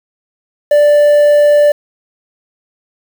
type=tone with quantisation; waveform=triangle; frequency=587.3 Hz; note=D5; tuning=in tune; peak=-3 dBFS; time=0.71-1.72 s; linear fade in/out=5 ms; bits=5; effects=none